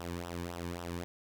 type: tone with flanger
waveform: sawtooth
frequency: 86.5 Hz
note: F2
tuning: 16 cents flat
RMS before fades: -40 dBFS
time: 0-1.04 s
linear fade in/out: 0 ms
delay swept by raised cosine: 0.44 to 1.54 ms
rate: 3.7 Hz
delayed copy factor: -0.75
effects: none